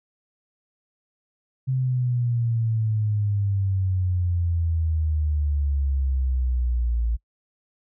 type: exponential sweep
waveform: sine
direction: down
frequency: 131.8 to 56.4 Hz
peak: -20 dBFS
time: 1.67-7.17 s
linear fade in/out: 20 ms
effects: noise-tail reverb RT60 0.1 s tail -24 dB re dry